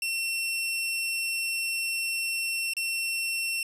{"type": "tone with dropouts", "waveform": "sawtooth", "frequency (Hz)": 2710, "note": "E7", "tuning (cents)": 47, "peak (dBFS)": -24, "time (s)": [0.02, 3.63], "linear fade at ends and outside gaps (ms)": 2, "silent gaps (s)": [2.736, 2.767], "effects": ["resampled to 32000 Hz"]}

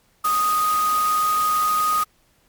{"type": "tone in noise", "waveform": "sine", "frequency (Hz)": 1244.5, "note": "D#6", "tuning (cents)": 0, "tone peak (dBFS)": -17, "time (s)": [0.24, 2.04], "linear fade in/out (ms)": 10, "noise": "white", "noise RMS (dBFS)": -30, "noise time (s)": [0.24, 2.04], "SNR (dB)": 10, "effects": ["pink hiss -61 dBFS RMS until 2.48 s", "MP3 96 kbps"]}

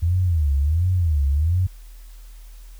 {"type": "tone with vibrato", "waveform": "sine", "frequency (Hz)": 79.9, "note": "D#2", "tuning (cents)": 47, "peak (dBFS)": -16, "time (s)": [0.02, 1.67], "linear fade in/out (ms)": 10, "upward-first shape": "sine", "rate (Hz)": 1.4, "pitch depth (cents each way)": 250, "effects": ["added 40 Hz sine -38 dBFS peak until 2.79 s", "white hiss -54 dBFS RMS until 2.79 s"]}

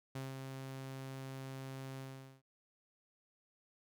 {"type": "tone with ADSR envelope", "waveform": "sawtooth", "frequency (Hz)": 133.5, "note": "C3", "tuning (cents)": 35, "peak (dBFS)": -36, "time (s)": [0.15, 2.42], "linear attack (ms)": 6, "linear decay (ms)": 180, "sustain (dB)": -4, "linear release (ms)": 430, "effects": []}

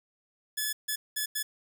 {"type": "tone bursts at uneven times", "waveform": "5% pulse", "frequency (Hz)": 1716, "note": "A6", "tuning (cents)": -44, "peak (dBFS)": -18, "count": 4, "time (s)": [[0.57, 0.73], [0.88, 0.96], [1.16, 1.26], [1.35, 1.43]], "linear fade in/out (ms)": 10, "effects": []}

